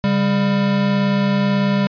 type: tone pair together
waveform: square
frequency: 140.57 / 198.8 Hz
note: C#3 / G3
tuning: +25 / +25 cents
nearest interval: tritone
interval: 600 cents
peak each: -23 / -16 dBFS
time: 0.04-1.87 s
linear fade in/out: 0 ms
effects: resampled to 11025 Hz